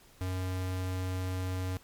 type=tone; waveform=square; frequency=92.5 Hz; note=F#2; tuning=in tune; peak=-32 dBFS; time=0.21-1.77 s; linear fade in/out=0 ms; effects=pink hiss -59 dBFS RMS until 1.83 s + MP3 96 kbps